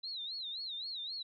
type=tone with vibrato; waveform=sine; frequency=3951 Hz; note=B7; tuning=in tune; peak=-38 dBFS; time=0.03-1.23 s; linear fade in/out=10 ms; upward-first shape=sine; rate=3.8 Hz; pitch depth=170 cents each way; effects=MP3 64 kbps